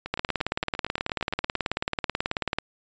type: two click trains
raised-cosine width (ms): 0.3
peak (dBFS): -9 / -17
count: 46 / 14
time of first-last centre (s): 0.14-2.586 / 0.06-1.556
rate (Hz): 18.4 / 8.69
effects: resampled to 16000 Hz